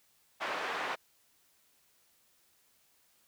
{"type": "band-pass noise", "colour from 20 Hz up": "pink", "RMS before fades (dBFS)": -36, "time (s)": [0.4, 0.96], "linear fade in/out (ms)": 20, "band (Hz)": [670, 2200], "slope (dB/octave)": 12, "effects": ["white hiss -69 dBFS RMS until 3.27 s"]}